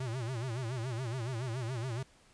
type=tone with vibrato; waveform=square; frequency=122 Hz; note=B2; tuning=21 cents flat; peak=-35 dBFS; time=0-2.03 s; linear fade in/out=5 ms; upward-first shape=sine; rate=7.1 Hz; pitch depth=160 cents each way; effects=pink hiss -63 dBFS RMS until 2.33 s + resampled to 22050 Hz